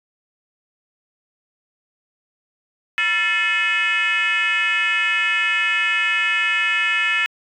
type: tone with frequency modulation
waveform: sine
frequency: 2152 Hz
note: C7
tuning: 48 cents sharp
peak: -15 dBFS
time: 2.98-7.26 s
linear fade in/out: 0 ms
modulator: 397 Hz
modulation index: 1.7
effects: tanh soft clip ceiling -13 dBFS